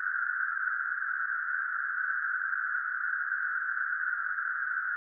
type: band-pass noise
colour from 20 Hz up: pink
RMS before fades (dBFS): -32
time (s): 0-4.96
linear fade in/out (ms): 0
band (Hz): 1400 to 1600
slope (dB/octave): 96
effects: none